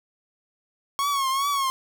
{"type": "tone with vibrato", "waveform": "45% pulse", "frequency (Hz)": 1100, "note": "C#6", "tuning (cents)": -14, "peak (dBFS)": -22, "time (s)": [0.99, 1.7], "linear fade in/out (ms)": 0, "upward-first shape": "triangle", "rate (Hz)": 2.5, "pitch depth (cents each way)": 85, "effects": []}